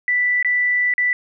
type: tone with dropouts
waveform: sine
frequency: 1975.5 Hz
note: B6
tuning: in tune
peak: -15 dBFS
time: 0.08-1.13 s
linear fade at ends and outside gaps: 1 ms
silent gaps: 0.427-0.447 / 0.938-0.98 s
effects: none